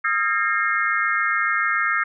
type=tone cluster; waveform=sine; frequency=1253 / 1360 / 1622 / 1827 / 2135 Hz; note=D#6 / F6 / G#6 / A#6 / C7; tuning=+12 / -46 / -41 / -35 / +34 cents; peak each=-25 dBFS; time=0.04-2.04 s; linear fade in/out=10 ms; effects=none